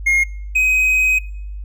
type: tone pair in turn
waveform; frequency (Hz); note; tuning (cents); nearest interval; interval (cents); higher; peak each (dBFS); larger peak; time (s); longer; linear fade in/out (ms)
triangle; 2142 / 2521; C7 / D#7; +40 / +22; minor third; 282; second; -10; neither; 0.06-0.24 / 0.55-1.19; second; 10
effects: noise-tail reverb RT60 0.7 s tail -24 dB re dry + added 50 Hz sine -26 dBFS peak until 1.64 s